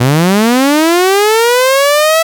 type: linear sweep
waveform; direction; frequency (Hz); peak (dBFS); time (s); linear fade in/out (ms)
sawtooth; up; 116.54 to 659.3; -3; 0-2.23; 10
effects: none